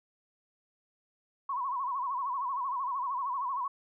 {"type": "tone with vibrato", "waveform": "sine", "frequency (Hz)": 1043, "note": "C6", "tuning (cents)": -6, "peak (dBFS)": -30, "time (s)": [1.49, 3.68], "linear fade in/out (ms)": 5, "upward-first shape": "sine", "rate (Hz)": 13, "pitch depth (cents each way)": 130, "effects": []}